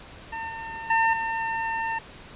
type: tone with level steps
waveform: 25% pulse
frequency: 904 Hz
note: A5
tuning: 47 cents sharp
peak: -27 / -30 / -15 / -22 dBFS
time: 0.32-1.99 s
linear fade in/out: 10 ms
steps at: 0.49 / 0.9 / 1.13 s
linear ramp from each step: 5 ms
effects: pink hiss -45 dBFS RMS until 2.35 s + resampled to 8000 Hz

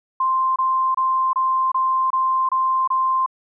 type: tone bursts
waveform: sine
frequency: 1046.5 Hz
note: C6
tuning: in tune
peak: -16 dBFS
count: 8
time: 0.2-3.262 s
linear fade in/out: 5 ms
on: 360 ms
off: 26 ms
effects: none

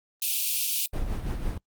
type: high-pass noise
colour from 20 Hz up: white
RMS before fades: -27 dBFS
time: 0.22-0.86 s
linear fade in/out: 2 ms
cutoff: 2400 Hz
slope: 96 dB/octave
type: noise with tremolo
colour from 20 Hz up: brown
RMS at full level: -27 dBFS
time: 0.93-1.58 s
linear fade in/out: 5 ms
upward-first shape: triangle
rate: 6 Hz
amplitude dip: 55%
effects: noise-tail reverb RT60 0.1 s tail -25 dB re dry + Opus 32 kbps

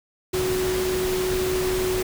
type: tone in noise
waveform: sine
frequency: 370 Hz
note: F#4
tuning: in tune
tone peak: -22 dBFS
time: 0.33-2.03 s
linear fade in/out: 10 ms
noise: pink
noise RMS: -29 dBFS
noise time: 0.33-2.03 s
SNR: +4 dB
effects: none

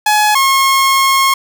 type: tone pair in turn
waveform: sawtooth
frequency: 845 / 1081.1 Hz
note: G#5 / C#6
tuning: +30 / -44 cents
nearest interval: major third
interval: 426 cents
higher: second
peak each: -5 dBFS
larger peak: neither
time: 0.06-0.35 / 0.35-1.34 s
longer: second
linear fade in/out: 5 ms
effects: none

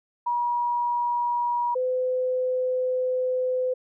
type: tone pair in turn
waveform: sine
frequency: 960 / 508.5 Hz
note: B5 / C5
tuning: -49 / -50 cents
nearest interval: major seventh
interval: 1101 cents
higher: first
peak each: -22 dBFS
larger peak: neither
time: 0.26-1.75 / 1.75-3.74 s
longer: second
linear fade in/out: 10 ms
effects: none

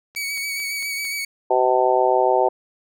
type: click train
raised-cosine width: 0.2 ms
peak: -25 dBFS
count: 5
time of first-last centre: 0.15-1.051 s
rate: 4.44 Hz
type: tone with vibrato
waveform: sawtooth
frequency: 2253 Hz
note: C#7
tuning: 28 cents sharp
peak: -21 dBFS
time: 0.16-1.25 s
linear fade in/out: 5 ms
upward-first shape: sine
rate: 7.3 Hz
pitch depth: 28 cents each way
type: harmonic tone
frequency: 127.2 Hz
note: C3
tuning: 48 cents flat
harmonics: 3 / 4 / 5 / 6 / 7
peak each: -21 / -21 / -21 / -21 / -21 dBFS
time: 1.5-2.49 s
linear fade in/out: 10 ms
effects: none

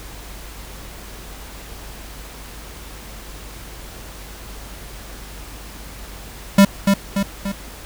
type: tone with echo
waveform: square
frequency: 197.9 Hz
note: G3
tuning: 17 cents sharp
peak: -7 dBFS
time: 6.58-6.65 s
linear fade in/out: 5 ms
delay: 290 ms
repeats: 3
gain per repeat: -5 dB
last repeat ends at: 7.52 s
effects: added 50 Hz sine -37 dBFS peak until 7.85 s + pink hiss -38 dBFS RMS until 7.85 s

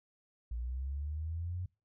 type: linear sweep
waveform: sine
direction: up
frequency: 56.7 to 92 Hz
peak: -35 dBFS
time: 0.51-1.66 s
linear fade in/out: 5 ms
effects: noise-tail reverb RT60 0.3 s tail -25 dB re dry

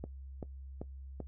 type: click train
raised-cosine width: 2 ms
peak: -26 dBFS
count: 4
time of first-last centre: 0.04-1.203 s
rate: 2.58 Hz
effects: noise-tail reverb RT60 0.1 s tail -18 dB re dry + added 67 Hz sine -44 dBFS peak until 1.27 s

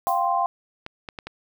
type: noise with exponential decay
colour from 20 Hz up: violet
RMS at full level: -33 dBFS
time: 0.07-0.33 s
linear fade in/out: 0 ms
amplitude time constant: 56 ms
type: chord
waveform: sine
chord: F suspended second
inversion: none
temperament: equal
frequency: 698.5 / 784 / 1046.5 Hz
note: F5 / G5 / C6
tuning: 0 / 0 / 0 cents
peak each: -24 dBFS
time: 0.07-0.46 s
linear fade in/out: 0 ms
type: clicks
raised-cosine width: 0.3 ms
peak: -18 dBFS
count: 4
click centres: 0.864 / 1.088 / 1.188 / 1.27 s
effects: none

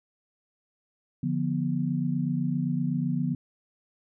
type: chord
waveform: sine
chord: B diminished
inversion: first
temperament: equal with one note detuned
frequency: 146.83 / 174.61 / 244 Hz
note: D3 / F3 / B3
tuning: 0 / 0 / -21 cents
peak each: -29 dBFS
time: 1.23-3.35 s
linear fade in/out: 5 ms
effects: none

